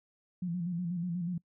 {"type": "tone with vibrato", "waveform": "sine", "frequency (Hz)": 174.61, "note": "F3", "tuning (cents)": 0, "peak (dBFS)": -31, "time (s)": [0.42, 1.38], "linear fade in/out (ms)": 5, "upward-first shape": "square", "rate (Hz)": 8.2, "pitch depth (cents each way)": 60, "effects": ["noise-tail reverb RT60 0.1 s tail -23 dB re dry"]}